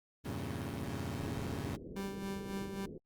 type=chord; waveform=20% pulse; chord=E diminished seventh; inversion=none; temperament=equal; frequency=82.41 / 98 / 116.54 / 138.59 Hz; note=E2 / G2 / Bb2 / Db3; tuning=0 / 0 / 0 / 0 cents; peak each=-38 dBFS; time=0.24-1.77 s; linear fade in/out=20 ms
type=low-pass noise; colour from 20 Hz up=white; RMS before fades=-47 dBFS; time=1.2-2.98 s; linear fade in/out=5 ms; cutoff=470 Hz; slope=48 dB/octave
type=tone with tremolo; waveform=30% pulse; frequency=196 Hz; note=G3; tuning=in tune; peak=-34 dBFS; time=1.96-2.86 s; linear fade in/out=5 ms; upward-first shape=sine; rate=3.7 Hz; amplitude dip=55%
effects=Opus 32 kbps